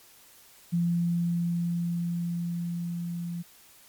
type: tone with level ramp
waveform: sine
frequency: 171.8 Hz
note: F3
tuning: 28 cents flat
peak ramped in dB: -22 to -31 dBFS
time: 0.72-3.43 s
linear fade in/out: 20 ms
effects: white hiss -55 dBFS RMS until 3.88 s + MP3 96 kbps